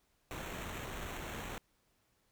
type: noise with sample-and-hold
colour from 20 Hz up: pink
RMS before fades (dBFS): -43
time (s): 0.31-1.58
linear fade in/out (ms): 0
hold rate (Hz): 4900
effects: pink hiss -75 dBFS RMS until 2.31 s